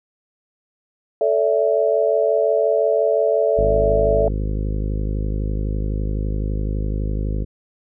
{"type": "chord", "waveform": "sine", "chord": "A suspended fourth", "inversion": "none", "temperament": "equal with one note detuned", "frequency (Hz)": [440, 573.6, 659.3], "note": ["A4", "D5", "E5"], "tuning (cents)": [0, -41, 0], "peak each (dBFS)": -19, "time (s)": [1.21, 4.28], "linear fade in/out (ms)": 2}
{"type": "harmonic tone", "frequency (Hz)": 51.91, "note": "G#1", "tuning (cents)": 0, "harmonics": [1, 2, 3, 4, 5, 6, 7, 8, 9, 10], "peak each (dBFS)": [-21, -27, -31, -33, -35, -37, -38, -39, -40, -41], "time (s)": [3.57, 7.45], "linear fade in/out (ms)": 20}
{"effects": []}